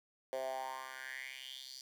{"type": "tone with high-pass filter sweep", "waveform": "10% pulse", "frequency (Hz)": 131.3, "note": "C3", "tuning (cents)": 6, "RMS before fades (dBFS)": -44, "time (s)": [0.33, 1.81], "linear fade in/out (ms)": 0, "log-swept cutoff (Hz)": [530, 5000], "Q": 5.2, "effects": []}